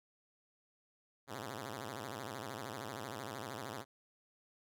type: tone with vibrato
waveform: 5% pulse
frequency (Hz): 120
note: B2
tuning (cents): -49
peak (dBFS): -31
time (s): 1.27-3.85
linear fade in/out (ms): 50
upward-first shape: sine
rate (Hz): 13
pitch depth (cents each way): 280
effects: none